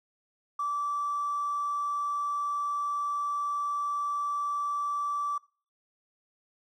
triangle tone with hard clipping, 1161 Hz, D6, 20 cents flat, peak -28 dBFS, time 0.59-5.38 s, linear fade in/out 5 ms, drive 3 dB, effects noise-tail reverb RT60 0.4 s tail -22 dB re dry

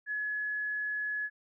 sine tone, 1697 Hz, G#6, 37 cents sharp, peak -31 dBFS, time 0.06-1.3 s, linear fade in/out 50 ms, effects none

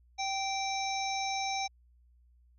harmonic tone, 779 Hz, G5, 11 cents flat, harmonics 1 / 3 / 5 / 7 / 8, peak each -33 / -38 / -40 / -41 / -42 dBFS, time 0.18-1.68 s, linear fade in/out 20 ms, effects added 60 Hz sine -60 dBFS peak until 2.58 s

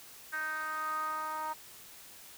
10% pulse tone with band-pass filter sweep, 311.1 Hz, D#4, in tune, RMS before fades -36 dBFS, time 0.32-1.54 s, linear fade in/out 20 ms, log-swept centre 1600 to 1000 Hz, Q 6.2, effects white hiss -52 dBFS RMS until 2.37 s

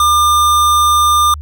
square tone, 1200 Hz, D6, 37 cents sharp, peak -9 dBFS, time 0-1.34 s, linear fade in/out 2 ms, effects added 74 Hz sine -24 dBFS peak until 1.41 s

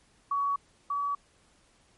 sine tone pair in turn, 1127 / 1140.1 Hz, C#6 / C#6, +28 / +48 cents, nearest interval unison, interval 20 cents, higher second, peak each -25 / -27 dBFS, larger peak first, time 0.31-0.56 / 0.9-1.15 s, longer neither, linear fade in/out 5 ms, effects pink hiss -64 dBFS RMS until 1.97 s + MP3 48 kbps

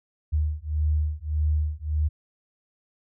sine beating tone pair, 75.4 / 77.1 Hz, D2 / D#2, +46 / -15 cents, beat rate 1.7 Hz, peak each -25 / -25 dBFS, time 0.32-2.09 s, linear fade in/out 20 ms, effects none

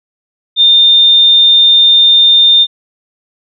sine tone, 3620 Hz, A7, 48 cents sharp, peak -3 dBFS, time 0.56-2.67 s, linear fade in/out 50 ms, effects none

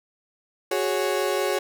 35% pulse chord, F# suspended second, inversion none, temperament equal, 370 / 415.3 / 554.4 Hz, F#4 / G#4 / C#5, 0 / 0 / 0 cents, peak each -25 dBFS, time 0.71-1.59 s, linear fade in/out 5 ms, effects none

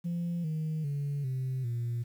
sine tone with pitch steps, 171.9 / 156.73 / 142.89 / 130.28 / 118.78 Hz, F3 / D#3 / D3 / C3 / A#2, -27 / +13 / -47 / -7 / +33 cents, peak -28 dBFS, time 0.04-2.04 s, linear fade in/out 20 ms, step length 400 ms, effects tanh soft clip ceiling -28 dBFS + 10-bit

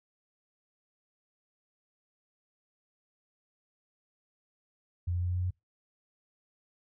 sine tone with pitch steps, 87.6 / 88.26 / 88.93 / 89.6 / 90.27 / 90.95 Hz, F2 / F2 / F2 / F2 / F#2 / F#2, +6 / +19 / +32 / +45 / -42 / -29 cents, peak -28 dBFS, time 5.07-5.508 s, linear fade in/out 10 ms, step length 73 ms, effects noise-tail reverb RT60 0.2 s tail -26 dB re dry

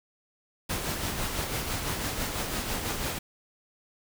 pink noise with tremolo, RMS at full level -30 dBFS, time 0.69-3.19 s, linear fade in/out 10 ms, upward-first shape sine, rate 6 Hz, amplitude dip 40%, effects none

